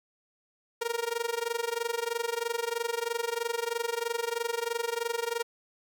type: tone with amplitude modulation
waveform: sawtooth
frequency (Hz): 467.4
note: A#4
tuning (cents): +5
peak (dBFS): -22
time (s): 0.81-5.43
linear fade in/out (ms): 10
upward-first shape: sine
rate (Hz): 23.1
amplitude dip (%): 90
effects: none